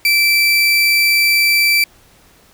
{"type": "tone", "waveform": "30% pulse", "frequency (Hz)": 2332, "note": "D7", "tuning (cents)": -13, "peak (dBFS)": -8, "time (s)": [0.05, 1.84], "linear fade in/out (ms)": 2, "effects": ["pink hiss -49 dBFS RMS until 2.53 s"]}